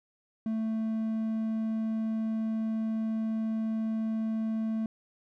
triangle tone, 221.4 Hz, A3, 11 cents sharp, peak -26 dBFS, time 0.46-4.86 s, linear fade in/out 2 ms, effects none

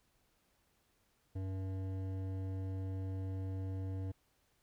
triangle tone with hard clipping, 95.1 Hz, F#2, 48 cents sharp, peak -39 dBFS, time 1.35-4.12 s, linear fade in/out 10 ms, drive 16 dB, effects pink hiss -75 dBFS RMS until 4.62 s

